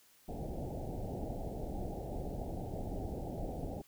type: low-pass noise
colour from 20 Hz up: pink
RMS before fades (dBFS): -40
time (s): 0.28-3.82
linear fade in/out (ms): 10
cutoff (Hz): 820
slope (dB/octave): 96
effects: white hiss -65 dBFS RMS until 3.87 s